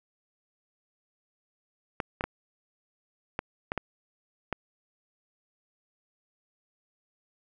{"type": "clicks", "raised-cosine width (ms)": 0.5, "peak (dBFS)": -14, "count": 7, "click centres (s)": [2.002, 2.209, 2.24, 3.391, 3.719, 3.777, 4.527], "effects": []}